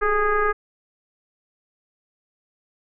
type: tone with frequency modulation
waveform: sine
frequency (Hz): 831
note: G#5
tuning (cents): +1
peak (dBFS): -17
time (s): 0.01-0.53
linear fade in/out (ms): 20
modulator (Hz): 408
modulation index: 2.1
effects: none

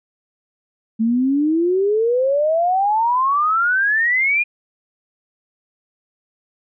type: exponential sweep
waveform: sine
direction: up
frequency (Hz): 218.6 to 2462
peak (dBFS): -14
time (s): 0.99-4.44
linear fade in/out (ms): 20
effects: none

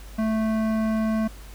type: tone with hard clipping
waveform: sine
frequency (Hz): 219.8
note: A3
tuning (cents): -2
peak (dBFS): -23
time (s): 0.18-1.28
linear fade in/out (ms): 10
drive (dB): 14
effects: added 50 Hz sine -39 dBFS peak until 1.54 s + pink hiss -48 dBFS RMS until 1.54 s

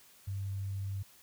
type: tone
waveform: sine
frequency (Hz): 98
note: G2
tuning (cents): 0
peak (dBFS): -34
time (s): 0.27-1.03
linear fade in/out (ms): 10
effects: white hiss -60 dBFS RMS until 1.22 s

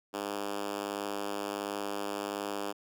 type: tone with high-pass filter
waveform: 5% pulse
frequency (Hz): 101.4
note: G#2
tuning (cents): -41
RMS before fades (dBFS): -36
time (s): 0.13-2.73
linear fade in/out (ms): 20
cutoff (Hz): 300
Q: 1.5
effects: none

